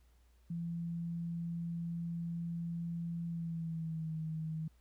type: tone with pitch glide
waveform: sine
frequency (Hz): 168.9 to 158.5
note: E3 to D#3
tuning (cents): +42 to +32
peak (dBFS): -36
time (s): 0.5-4.68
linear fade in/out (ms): 5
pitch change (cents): -110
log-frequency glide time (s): 3.25-4.14
effects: added 60 Hz sine -63 dBFS peak until 4.8 s + pink hiss -75 dBFS RMS until 4.8 s